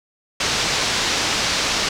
white low-pass noise, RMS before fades -21 dBFS, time 0.4-1.89 s, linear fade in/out 5 ms, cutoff 6000 Hz, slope 24 dB/octave, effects none

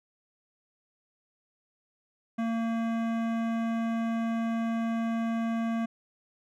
sine tone with hard clipping, 228.3 Hz, A#3, 36 cents flat, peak -29 dBFS, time 2.38-5.86 s, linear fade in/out 10 ms, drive 16 dB, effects none

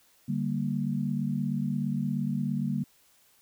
sine chord, G minor, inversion second, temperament equal, 146.83 / 196 / 233.1 Hz, D3 / G3 / Bb3, 0 / 0 / 0 cents, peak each -31 dBFS, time 0.28-2.84 s, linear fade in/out 10 ms, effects white hiss -63 dBFS RMS until 3.41 s

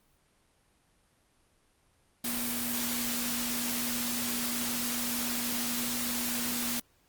sine tone in noise, 240.4 Hz, B3, 46 cents flat, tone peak -36 dBFS, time 2.24-6.8 s, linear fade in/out 5 ms, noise white, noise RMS -33 dBFS, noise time 2.24-6.8 s, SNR -6 dB, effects pink hiss -68 dBFS RMS until 7.08 s + Opus 32 kbps

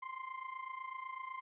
35% pulse tone with amplitude modulation, 1046.5 Hz, C6, in tune, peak -37 dBFS, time 0.02-1.41 s, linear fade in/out 10 ms, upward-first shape sine, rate 28 Hz, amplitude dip 75%, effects resampled to 8000 Hz + 13-bit

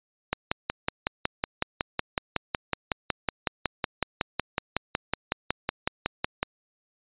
click train, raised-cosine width 0.3 ms, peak -8 dBFS, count 34, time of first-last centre 0.33-6.43 s, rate 5.41 Hz, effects resampled to 8000 Hz

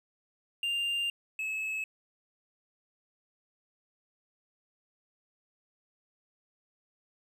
triangle tone pair in turn, 2795 / 2588 Hz, F7 / E7, +1 / -32 cents, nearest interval minor second, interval 133 cents, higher first, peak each -27 / -30 dBFS, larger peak first, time 0.63-1.1 / 1.39-1.84 s, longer first, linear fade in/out 2 ms, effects none

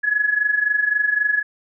sine tone with amplitude modulation, 1690 Hz, G#6, 30 cents sharp, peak -13 dBFS, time 0.03-1.43 s, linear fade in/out 20 ms, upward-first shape sine, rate 23.8 Hz, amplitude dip 75%, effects none

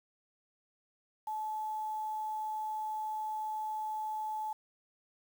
sine tone with quantisation, 863 Hz, A5, 34 cents flat, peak -34 dBFS, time 1.27-4.53 s, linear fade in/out 5 ms, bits 9, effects none

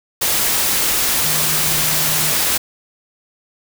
sine tone in noise, 155.56 Hz, D#3, in tune, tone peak -28 dBFS, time 1.24-2.33 s, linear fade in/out 10 ms, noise white, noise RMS -17 dBFS, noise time 0.21-2.58 s, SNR -14 dB, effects none

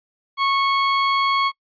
sawtooth tone, 1100 Hz, C#6, 14 cents flat, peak -13 dBFS, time 0.37-1.52 s, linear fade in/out 50 ms, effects noise-tail reverb RT60 0.1 s tail -25 dB re dry + resampled to 11025 Hz

